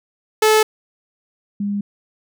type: tone pair in turn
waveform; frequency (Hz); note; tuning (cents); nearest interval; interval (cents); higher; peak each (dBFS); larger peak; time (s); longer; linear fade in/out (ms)
sawtooth / sine; 433.4 / 202.8; A4 / G#3; -26 / -41; octave + minor second; 1315; first; -7 / -19; first; 0.42-0.63 / 1.6-1.81; neither; 5
effects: none